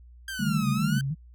sawtooth exponential two-way sweep, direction down then up, 1600 to 1220 to 1552 Hz, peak -29 dBFS, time 0.28-1.01 s, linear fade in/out 2 ms, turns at 0.7 s
sine chord, D suspended fourth, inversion none, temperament equal with one note detuned, 145.73 / 196 / 220 Hz, D3 / G3 / A3, -13 / 0 / 0 cents, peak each -32 / -28 / -28 dBFS, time 0.39-0.99 s, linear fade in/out 10 ms
sine tone with vibrato, 146.83 Hz, D3, in tune, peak -26 dBFS, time 0.46-1.15 s, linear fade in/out 20 ms, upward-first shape square, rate 3.1 Hz, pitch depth 120 cents each way
effects added 60 Hz sine -47 dBFS peak until 1.34 s

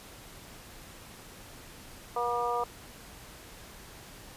harmonic tone, 240 Hz, B3, 49 cents flat, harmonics 2 / 3 / 4 / 5, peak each -33 / -33 / -33 / -33 dBFS, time 2.16-2.64 s, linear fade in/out 5 ms, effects pink hiss -49 dBFS RMS until 4.36 s + resampled to 32000 Hz

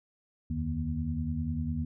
sine tone cluster, 76.3 / 86.3 / 153.7 / 238.3 Hz, D#2 / F2 / D#3 / A#3, -33 / -20 / -21 / +38 cents, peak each -35 / -36 / -35 / -34 dBFS, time 0.5-1.85 s, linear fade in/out 5 ms, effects none

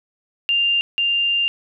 sine tone pair in turn, 2794 / 2794 Hz, F7 / F7, 0 / 0 cents, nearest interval unison, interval 0 cents, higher neither, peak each -15 / -16 dBFS, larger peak first, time 0.49-0.81 / 0.98-1.48 s, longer second, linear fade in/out 0 ms, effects none

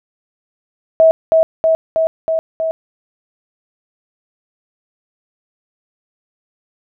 sine tone with echo, 646 Hz, E5, 35 cents flat, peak -5 dBFS, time 1-1.11 s, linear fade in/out 0 ms, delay 320 ms, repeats 5, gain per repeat -2 dB, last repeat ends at 2.71 s, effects none

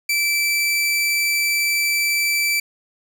sawtooth tone, 2326 Hz, D7, 17 cents flat, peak -14 dBFS, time 0.09-2.6 s, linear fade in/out 5 ms, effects none

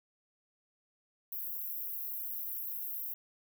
pink high-pass noise, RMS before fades -39 dBFS, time 1.32-3.14 s, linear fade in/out 5 ms, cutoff 12000 Hz, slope 96 dB/octave, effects none

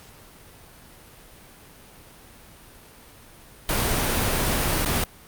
pink noise with dropouts, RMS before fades -23 dBFS, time 3.69-5.04 s, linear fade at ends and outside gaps 1 ms, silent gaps 4.849-4.859 s, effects pink hiss -48 dBFS RMS until 5.27 s + Opus 48 kbps

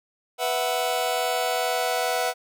sawtooth chord, B suspended fourth, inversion none, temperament just, 493.9 / 658.5 / 740.8 Hz, B4 / E5 / F#5, 0 / -2 / +2 cents, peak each -24 / -24 / -22 dBFS, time 0.38-2.34 s, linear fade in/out 50 ms, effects none

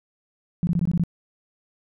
sine tone bursts, 171.5 Hz, F3, 31 cents flat, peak -18 dBFS, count 7, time 0.63-1.037 s, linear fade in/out 0 ms, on 41 ms, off 20 ms, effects none

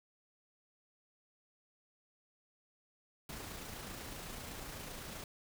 pink noise with amplitude modulation, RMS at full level -45 dBFS, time 3.29-5.24 s, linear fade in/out 2 ms, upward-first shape sine, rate 27.9 Hz, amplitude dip 30%, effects none

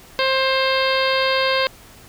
harmonic tone, 529 Hz, C5, 19 cents sharp, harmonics 1 / 2 / 3 / 4 / 5 / 6 / 7 / 8 / 9, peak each -20 / -23 / -25 / -26 / -27 / -28 / -28 / -29 / -30 dBFS, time 0.19-1.67 s, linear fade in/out 0 ms, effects pink hiss -45 dBFS RMS until 2.08 s

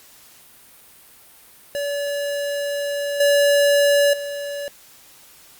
square tone with level steps, 572 Hz, D5, 46 cents flat, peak -23 / -14 / -27 dBFS, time 1.75-4.68 s, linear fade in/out 0 ms, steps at 3.2 / 4.13 s, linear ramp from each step 5 ms, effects white hiss -48 dBFS RMS until 5.59 s + Opus 48 kbps

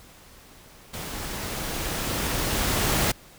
pink noise with level ramp, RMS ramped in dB -35 to -22 dBFS, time 0.93-3.12 s, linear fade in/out 10 ms, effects pink hiss -50 dBFS RMS until 3.38 s

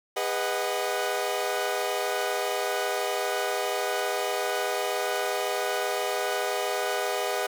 sawtooth chord, G# minor seventh, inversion none, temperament equal with one note detuned, 406.3 / 493.9 / 622.3 / 740 Hz, G#4 / B4 / D#5 / F#5, -38 / 0 / 0 / 0 cents, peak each -28 dBFS, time 0.16-7.47 s, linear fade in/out 10 ms, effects none

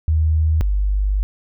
sine tone pair in turn, 78.8 / 49.64 Hz, D#2 / G1, +23 / +22 cents, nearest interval minor sixth, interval 801 cents, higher first, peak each -13 / -15 dBFS, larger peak first, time 0.08-0.61 / 0.61-1.23 s, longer second, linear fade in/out 0 ms, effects none

